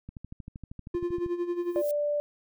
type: click train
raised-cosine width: 5 ms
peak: -28 dBFS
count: 16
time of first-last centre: 0.09-1.262 s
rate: 12.8 Hz
type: tone with tremolo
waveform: triangle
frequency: 349.2 Hz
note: F4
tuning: in tune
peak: -23 dBFS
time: 0.94-1.82 s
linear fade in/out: 5 ms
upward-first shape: sine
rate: 11 Hz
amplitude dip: 70%
type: noise with exponential growth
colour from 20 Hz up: violet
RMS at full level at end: -39 dBFS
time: 1.56-1.91 s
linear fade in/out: 0 ms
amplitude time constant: 76 ms
type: tone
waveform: sine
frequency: 587.3 Hz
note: D5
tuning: in tune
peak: -25 dBFS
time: 1.76-2.2 s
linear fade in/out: 0 ms
effects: none